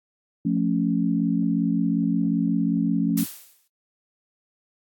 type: chord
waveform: sine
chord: F augmented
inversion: none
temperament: equal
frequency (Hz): 174.61 / 220 / 277.2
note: F3 / A3 / C#4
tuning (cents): 0 / 0 / 0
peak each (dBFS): -24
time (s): 0.45-3.24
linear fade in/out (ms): 5
type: noise with exponential decay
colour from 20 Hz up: blue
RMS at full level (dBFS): -27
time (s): 3.17-3.68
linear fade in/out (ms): 5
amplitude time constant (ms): 110
effects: AAC 64 kbps